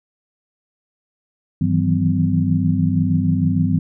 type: tone cluster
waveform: sine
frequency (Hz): 98.7 / 159.6 / 166.1 / 188.1 / 254.6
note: G2 / D#3 / E3 / F#3 / C4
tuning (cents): +12 / +44 / +13 / +29 / -47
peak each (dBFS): -21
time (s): 1.61-3.79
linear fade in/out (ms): 5
effects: none